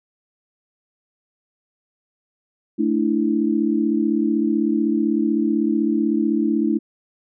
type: chord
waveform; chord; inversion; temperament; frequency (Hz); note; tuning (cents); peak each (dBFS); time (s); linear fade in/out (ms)
sine; A suspended fourth; none; equal; 220 / 293.7 / 329.6; A3 / D4 / E4; 0 / 0 / 0; -21; 2.78-6.79; 20
effects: none